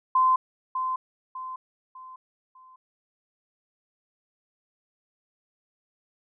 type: tone with echo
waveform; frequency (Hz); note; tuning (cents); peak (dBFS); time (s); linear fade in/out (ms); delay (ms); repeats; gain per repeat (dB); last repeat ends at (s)
sine; 1033; C6; -22; -17; 0.15-0.36; 5; 600; 4; -8; 2.76
effects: none